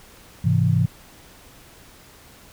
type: chord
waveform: sine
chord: Ab augmented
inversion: none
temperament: equal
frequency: 103.83 / 130.81 / 164.81 Hz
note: Ab2 / C3 / E3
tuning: 0 / 0 / 0 cents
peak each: -20 dBFS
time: 0.44-0.86 s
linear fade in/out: 10 ms
effects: pink hiss -48 dBFS RMS until 2.52 s